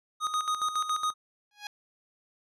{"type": "tone with tremolo", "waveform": "square", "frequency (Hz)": 1244.5, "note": "D#6", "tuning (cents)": 0, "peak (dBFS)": -26, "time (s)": [0.2, 1.14], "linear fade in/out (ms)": 50, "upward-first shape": "square", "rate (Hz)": 7.2, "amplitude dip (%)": 65}
{"type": "tone with exponential growth", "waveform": "10% pulse", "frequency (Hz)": 829, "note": "G#5", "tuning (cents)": -3, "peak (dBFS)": -25, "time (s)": [1.51, 1.67], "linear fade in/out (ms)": 2, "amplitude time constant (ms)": 34}
{"effects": ["low-pass 9000 Hz 12 dB/octave"]}